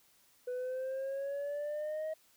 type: exponential sweep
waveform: sine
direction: up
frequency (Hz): 493.9 to 634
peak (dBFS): -32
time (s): 0.47-2.14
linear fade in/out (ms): 10
effects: tanh soft clip ceiling -34 dBFS + white hiss -67 dBFS RMS until 2.36 s